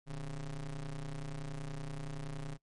square ring-modulated tone, 67.7 Hz, C#2, 40 cents flat, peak -36 dBFS, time 0.06-2.58 s, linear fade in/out 50 ms, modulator 83 Hz, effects noise-tail reverb RT60 0.1 s tail -22 dB re dry + MP3 48 kbps

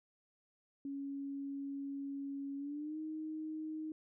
sine tone with pitch glide, 278.1 to 312.2 Hz, C#4 to D#4, +6 to +6 cents, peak -39 dBFS, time 0.85-3.92 s, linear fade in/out 2 ms, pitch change +200 cents, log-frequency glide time 2.57-2.98 s, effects none

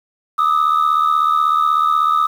sine tone pair together, 1203 / 1279.3 Hz, D6 / D#6, +41 / +48 cents, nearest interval minor second, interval 107 cents, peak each -13 dBFS, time 0.38-2.27 s, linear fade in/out 10 ms, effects tanh soft clip ceiling -9 dBFS + 7-bit

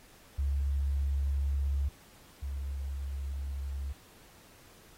sine tone pair in turn, 69.6 / 68.88 Hz, C#2 / C#2, +8 / -10 cents, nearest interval unison, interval 18 cents, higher first, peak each -27 / -33 dBFS, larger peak first, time 0.38-1.89 / 2.42-3.93 s, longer neither, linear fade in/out 10 ms, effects pink hiss -58 dBFS RMS until 4.97 s + AAC 48 kbps

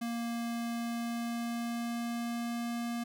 square tone with pitch glide, 233.9 to 235.9 Hz, A#3 to A#3, +6 to +21 cents, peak -34 dBFS, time 0.01-3.04 s, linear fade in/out 10 ms, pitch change +15 cents, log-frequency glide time 0.73-2.8 s, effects none

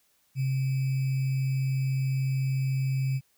sine tone with sample-and-hold, 133.1 Hz, C3, 30 cents sharp, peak -24 dBFS, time 0.35-3.21 s, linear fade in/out 50 ms, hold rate 2450 Hz, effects white hiss -68 dBFS RMS until 3.37 s

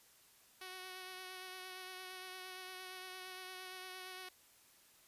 5% pulse tone with vibrato, 371 Hz, F#4, 5 cents sharp, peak -36 dBFS, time 0.61-4.29 s, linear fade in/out 5 ms, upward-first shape sine, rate 8.7 Hz, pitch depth 17 cents each way, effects white hiss -66 dBFS RMS until 5.07 s + resampled to 32000 Hz

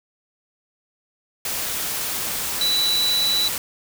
sine tone in noise, 3951 Hz, B7, in tune, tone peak -18 dBFS, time 2.61-3.48 s, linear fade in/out 2 ms, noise white, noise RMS -26 dBFS, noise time 1.45-3.58 s, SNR +5 dB, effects none

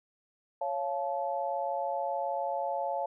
sine chord, Db augmented, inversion none, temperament just, 554.4 / 693 / 866.2 Hz, Db5 / F5 / A5, 0 / -14 / -27 cents, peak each -34 dBFS, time 0.61-3.06 s, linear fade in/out 5 ms, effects none

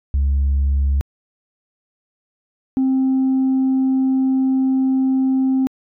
sine tone pair in turn, 69.3 / 263.5 Hz, C#2 / C4, 0 / +12 cents, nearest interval octave + major seventh, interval 2312 cents, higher second, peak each -12 dBFS, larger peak neither, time 0.14-1.01 / 2.77-5.67 s, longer second, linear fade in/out 0 ms, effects tanh soft clip ceiling -12 dBFS

